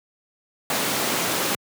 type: high-pass noise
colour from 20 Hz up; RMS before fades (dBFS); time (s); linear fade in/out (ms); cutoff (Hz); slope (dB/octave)
pink; -24; 0.7-1.55; 2; 220; 12
effects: high-pass 100 Hz 12 dB/octave